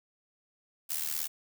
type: noise with amplitude modulation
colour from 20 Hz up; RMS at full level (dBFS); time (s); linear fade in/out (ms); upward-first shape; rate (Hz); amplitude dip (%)
blue; -30; 0.89-1.28; 20; sine; 77.2; 85
effects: none